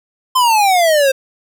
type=exponential sweep; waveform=square; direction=down; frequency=1046.5 to 523.3 Hz; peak=-10 dBFS; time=0.35-1.12 s; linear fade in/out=10 ms; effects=none